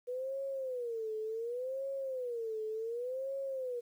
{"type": "tone with vibrato", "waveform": "sine", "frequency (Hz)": 487, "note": "B4", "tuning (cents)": -24, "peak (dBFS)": -35, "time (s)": [0.07, 3.81], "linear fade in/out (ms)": 20, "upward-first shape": "sine", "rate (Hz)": 0.68, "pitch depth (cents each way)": 200, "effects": ["11-bit"]}